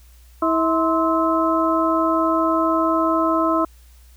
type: harmonic tone with a mistuned harmonic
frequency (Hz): 324.5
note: E4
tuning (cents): -27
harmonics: 1 / 2 / 3 / 4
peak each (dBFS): -20 / -22 / -22 / -22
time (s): 0.42-3.65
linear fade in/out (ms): 5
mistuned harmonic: 3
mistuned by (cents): +120
effects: added 60 Hz sine -45 dBFS peak until 4.16 s + white hiss -56 dBFS RMS until 4.16 s